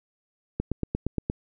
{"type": "click train", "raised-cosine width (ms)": 3, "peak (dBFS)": -13, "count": 7, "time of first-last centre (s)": [0.6, 1.299], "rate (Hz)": 8.58, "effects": []}